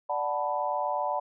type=chord; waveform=sine; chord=B minor seventh; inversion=first; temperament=equal; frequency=587.3 / 740 / 880 / 987.8 Hz; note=D5 / F#5 / A5 / B5; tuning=0 / 0 / 0 / 0 cents; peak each=-32 dBFS; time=0.09-1.2 s; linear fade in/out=10 ms; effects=none